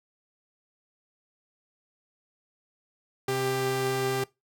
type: tone pair together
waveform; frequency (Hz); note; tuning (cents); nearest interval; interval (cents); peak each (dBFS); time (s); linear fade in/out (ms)
sawtooth; 130 / 395.1; C3 / G4; -11 / +14; octave + perfect fifth; 1925; -28 / -23; 3.28-4.24; 5
effects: noise-tail reverb RT60 0.2 s tail -21 dB re dry